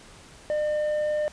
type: tone with tanh clipping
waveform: sine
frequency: 603 Hz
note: D5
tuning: 46 cents sharp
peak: -24 dBFS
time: 0.5-1.28 s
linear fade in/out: 0 ms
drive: 5 dB
effects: pink hiss -49 dBFS RMS until 1.32 s + resampled to 22050 Hz